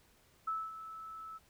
sine tone with ADSR envelope, 1308 Hz, E6, 14 cents flat, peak -32 dBFS, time 0.47-1.39 s, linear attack 9 ms, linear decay 230 ms, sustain -12 dB, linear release 27 ms, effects pink hiss -67 dBFS RMS until 1.49 s

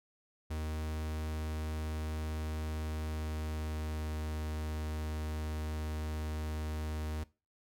45% pulse tone with pitch glide, 77.78 to 77.24 Hz, D#2 to D#2, 0 to -12 cents, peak -35 dBFS, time 0.5-7.24 s, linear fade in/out 10 ms, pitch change -12 cents, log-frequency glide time 2.92-4.28 s, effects noise-tail reverb RT60 0.3 s tail -20 dB re dry

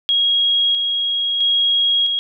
sine tone with tremolo, 3290 Hz, G#7, 17 cents flat, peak -13 dBFS, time 0.09-2.19 s, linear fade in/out 0 ms, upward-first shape square, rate 0.76 Hz, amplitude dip 35%, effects none

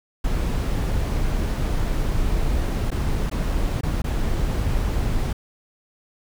brown noise with dropouts, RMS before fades -22 dBFS, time 0.24-5.33 s, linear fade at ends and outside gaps 5 ms, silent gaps 2.905-2.915 / 3.299-3.313 / 3.811-3.832 / 4.02-4.041 s, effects none

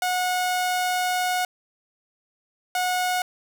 sawtooth tone pair in turn, 729 / 729 Hz, F#5 / F#5, -26 / -26 cents, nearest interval unison, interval 0 cents, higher neither, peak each -18 dBFS, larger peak neither, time 0.02-1.45 / 2.75-3.22 s, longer first, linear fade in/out 2 ms, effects none

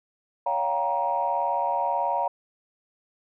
sine chord, G half-diminished seventh, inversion second, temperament just, 564.5 / 705.6 / 784 / 940.8 Hz, Db5 / F5 / G5 / Bb5, +31 / +18 / 0 / +16 cents, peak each -30 / -28 / -30 / -25 dBFS, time 0.46-2.28 s, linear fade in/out 5 ms, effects tanh soft clip ceiling -13 dBFS

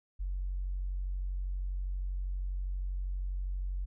sine tone, 46.25 Hz, F#1, in tune, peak -31 dBFS, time 0.19-3.86 s, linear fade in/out 20 ms, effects tanh soft clip ceiling -27 dBFS

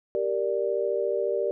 sine chord, G minor, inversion none, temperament equal, 392 / 466.2 / 587.3 Hz, G4 / Bb4 / D5, 0 / 0 / 0 cents, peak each -28 dBFS, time 0.15-1.51 s, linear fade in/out 0 ms, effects none

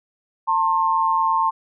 sine tone pair together, 897.6 / 1066 Hz, A5 / C6, +34 / +32 cents, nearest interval minor third, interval 298 cents, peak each -19 dBFS, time 0.47-1.51 s, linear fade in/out 20 ms, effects none

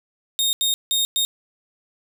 sawtooth tone bursts at uneven times, 3700 Hz, A#7, 14 cents flat, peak -15 dBFS, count 4, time 0.39-0.53 / 0.61-0.74 / 0.91-1.05 / 1.16-1.25 s, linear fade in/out 0 ms, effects none

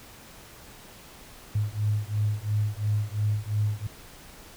sine beating tone pair, 103.83 / 106.73 Hz, G#2 / G#2, 0 / +48 cents, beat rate 2.9 Hz, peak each -27 dBFS, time 1.55-3.87 s, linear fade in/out 5 ms, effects pink hiss -48 dBFS RMS until 4.56 s

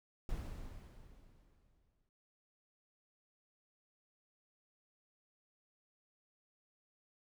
brown noise with exponential decay, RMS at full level -40 dBFS, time 0.29-2.09 s, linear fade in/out 1 ms, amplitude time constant 390 ms, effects none

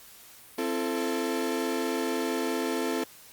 35% pulse chord, A minor, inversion first, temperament equal with one note detuned, 261.6 / 337.1 / 440 Hz, C4 / E4 / A4, 0 / +39 / 0 cents, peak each -30 dBFS, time 0.58-3.04 s, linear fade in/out 5 ms, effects white hiss -51 dBFS RMS until 3.32 s + Opus 48 kbps

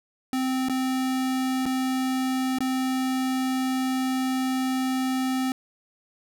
square tone with dropouts, 260 Hz, C4, 11 cents flat, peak -24 dBFS, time 0.33-5.52 s, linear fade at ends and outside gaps 1 ms, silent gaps 0.686-0.696 / 1.656-1.662 / 2.586-2.605 s, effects none

